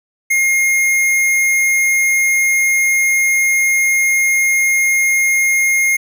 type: tone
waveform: square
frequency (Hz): 2136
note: C7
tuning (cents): +35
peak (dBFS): -12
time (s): 0.3-5.97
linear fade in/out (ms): 10
effects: none